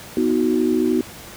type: chord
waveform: sine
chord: B major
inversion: none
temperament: equal with one note detuned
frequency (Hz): 246.9 / 316.4 / 370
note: B3 / D#4 / F#4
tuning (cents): 0 / +29 / 0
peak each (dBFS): -20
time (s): 0.17-1.01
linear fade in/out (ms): 2
effects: pink hiss -38 dBFS RMS until 1.36 s + high-pass 60 Hz 12 dB/octave